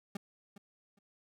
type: tone with echo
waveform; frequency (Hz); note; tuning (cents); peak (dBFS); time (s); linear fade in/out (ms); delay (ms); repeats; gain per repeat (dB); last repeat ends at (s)
40% pulse; 200; G3; +35; -35; 0.15-0.17; 5; 410; 2; -14; 0.99
effects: none